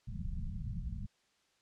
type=low-pass noise; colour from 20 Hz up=pink; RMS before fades=-39 dBFS; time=0.07-1.07 s; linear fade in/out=20 ms; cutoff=210 Hz; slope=96 dB/octave; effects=white hiss -73 dBFS RMS until 1.61 s + low-pass 6000 Hz 12 dB/octave